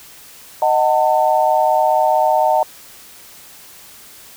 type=chord; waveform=sine; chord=D# diminished; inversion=none; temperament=just; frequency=622.3 / 746.7 / 896 Hz; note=D#5 / F#5 / A5; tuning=0 / +16 / +31 cents; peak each=-16 dBFS; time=0.62-2.63 s; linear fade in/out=2 ms; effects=white hiss -41 dBFS RMS until 4.36 s

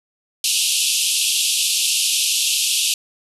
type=band-pass noise; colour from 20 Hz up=pink; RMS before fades=-19 dBFS; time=0.44-2.94 s; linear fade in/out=2 ms; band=2600 to 12000 Hz; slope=96 dB/octave; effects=none

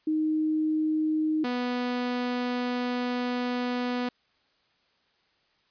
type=tone pair in turn; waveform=sine / sawtooth; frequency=311.1 / 246.5 Hz; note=D#4 / B3; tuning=0 / -3 cents; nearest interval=major third; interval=403 cents; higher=first; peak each=-23 dBFS; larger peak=neither; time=0.07-1.44 / 1.44-4.09 s; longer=second; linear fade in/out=5 ms; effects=white hiss -68 dBFS RMS until 5.7 s + resampled to 11025 Hz

